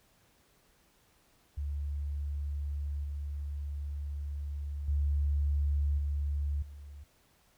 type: tone with level steps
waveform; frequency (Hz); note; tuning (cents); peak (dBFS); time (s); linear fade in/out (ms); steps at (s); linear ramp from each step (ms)
sine; 72.1; D2; -31; -32 / -34 / -26 / -29 / -44; 1.57-7.04; 10; 3.04 / 4.88 / 5.98 / 6.62; 5
effects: pink hiss -67 dBFS RMS until 7.57 s